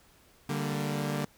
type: chord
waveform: sawtooth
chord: G minor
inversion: second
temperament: equal with one note detuned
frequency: 146.83 / 196 / 230.5 Hz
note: D3 / G3 / Bb3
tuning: 0 / 0 / -19 cents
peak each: -28 / -32 / -32 dBFS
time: 0.49-1.25 s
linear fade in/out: 5 ms
effects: pink hiss -61 dBFS RMS until 1.37 s